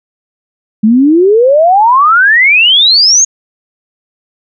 sine exponential sweep, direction up, 207.7 to 6710 Hz, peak -3 dBFS, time 0.83-3.25 s, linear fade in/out 10 ms, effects none

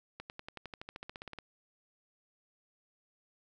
accelerating click train, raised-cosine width 0.3 ms, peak -27 dBFS, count 17, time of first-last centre 0.2-1.387 s, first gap 99 ms, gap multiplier 0.96, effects none

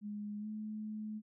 sine tone with pitch glide, 207.7 to 214.4 Hz, G#3 to A3, 0 to -45 cents, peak -39 dBFS, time 0.01-1.22 s, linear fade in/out 50 ms, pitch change +55 cents, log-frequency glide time 0.39-0.47 s, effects none

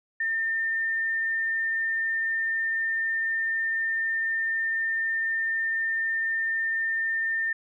sine tone, 1806 Hz, A6, 45 cents sharp, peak -24 dBFS, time 0.2-7.53 s, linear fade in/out 5 ms, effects none

